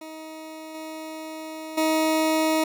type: tone with level steps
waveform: 20% pulse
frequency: 315.9 Hz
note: D#4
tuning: 26 cents sharp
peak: -32 / -29 / -15 dBFS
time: 0.01-2.64 s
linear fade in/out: 5 ms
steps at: 0.74 / 1.77 s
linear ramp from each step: 10 ms
effects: none

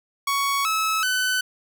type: tone with pitch steps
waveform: sawtooth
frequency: 1116 / 1296.8 / 1507 Hz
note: C#6 / E6 / F#6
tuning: +11 / -29 / +31 cents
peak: -17 dBFS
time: 0.27-1.41 s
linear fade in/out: 5 ms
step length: 380 ms
effects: none

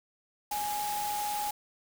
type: tone in noise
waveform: sine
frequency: 830.6 Hz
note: G#5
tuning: in tune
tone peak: -31 dBFS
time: 0.51-1.51 s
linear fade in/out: 5 ms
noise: white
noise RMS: -38 dBFS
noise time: 0.51-1.51 s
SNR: +4 dB
effects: none

